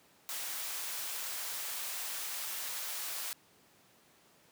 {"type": "high-pass noise", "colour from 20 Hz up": "white", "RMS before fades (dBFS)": -39, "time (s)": [0.29, 3.33], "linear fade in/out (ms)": 0, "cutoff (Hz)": 650, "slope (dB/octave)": 12, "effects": ["pink hiss -64 dBFS RMS until 4.51 s", "high-pass 150 Hz 12 dB/octave"]}